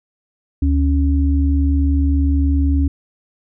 sine tone pair together, 73.42 / 277.2 Hz, D2 / C#4, 0 / 0 cents, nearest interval octave + major seventh, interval 2300 cents, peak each -13 / -19 dBFS, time 0.62-2.88 s, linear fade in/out 5 ms, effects none

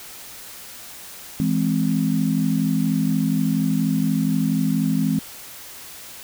sine chord, E augmented, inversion none, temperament equal with one note detuned, 164.81 / 209 / 261.6 Hz, E3 / G#3 / B#3, 0 / +11 / 0 cents, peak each -22 dBFS, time 1.4-5.19 s, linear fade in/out 0 ms, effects white hiss -39 dBFS RMS until 6.23 s

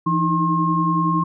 sine tone cluster, 168.7 / 307 / 317.8 / 1071 Hz, E3 / D#4 / D#4 / C6, +40 / -23 / +37 / +40 cents, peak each -20 / -26 / -28 / -19 dBFS, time 0.06-1.24 s, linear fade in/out 10 ms, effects none

